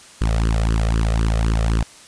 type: tone with flanger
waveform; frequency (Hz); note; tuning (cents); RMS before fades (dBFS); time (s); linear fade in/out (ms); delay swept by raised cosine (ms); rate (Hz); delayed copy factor
sawtooth; 55.4; A1; +13; -18; 0.21-1.83; 5; 0.64 to 1.64; 3.9; +1
effects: white hiss -44 dBFS RMS until 2.07 s + resampled to 22050 Hz